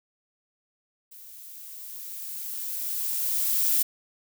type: noise with level ramp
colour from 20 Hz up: violet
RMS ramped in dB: -47 to -22 dBFS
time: 1.11-3.83 s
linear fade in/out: 10 ms
effects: none